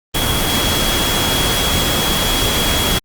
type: tone in noise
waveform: sine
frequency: 3322 Hz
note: G#7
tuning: in tune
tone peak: -20 dBFS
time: 0.14-2.99 s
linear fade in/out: 10 ms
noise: pink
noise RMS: -17 dBFS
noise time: 0.14-2.99 s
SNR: -6 dB
effects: Opus 24 kbps